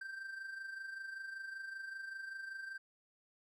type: tone with amplitude modulation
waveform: triangle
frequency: 1568 Hz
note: G6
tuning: in tune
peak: -39 dBFS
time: 0.01-2.78 s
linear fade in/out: 5 ms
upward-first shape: sine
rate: 25.2 Hz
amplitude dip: 55%
effects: none